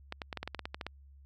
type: clicks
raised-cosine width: 0.3 ms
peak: -21 dBFS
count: 12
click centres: 0.124 / 0.218 / 0.328 / 0.373 / 0.43 / 0.476 / 0.547 / 0.593 / 0.655 / 0.745 / 0.812 / 0.866 s
effects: added 69 Hz sine -53 dBFS peak until 1.25 s